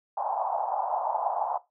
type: band-pass noise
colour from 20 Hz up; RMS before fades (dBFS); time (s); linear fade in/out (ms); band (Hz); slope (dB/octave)
pink; -29; 0.17-1.58; 5; 700 to 940; 48
effects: noise-tail reverb RT60 0.2 s tail -17 dB re dry